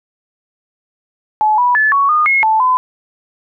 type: tone with pitch steps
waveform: sine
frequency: 857 / 980 / 1732 / 1116 / 1224 / 2165 / 877 / 1015 Hz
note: A5 / B5 / A6 / C#6 / D#6 / C#7 / A5 / B5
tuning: -46 / -14 / -28 / +11 / -29 / -41 / -6 / +47 cents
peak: -9 dBFS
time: 1.41-2.77 s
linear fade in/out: 0 ms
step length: 170 ms
effects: none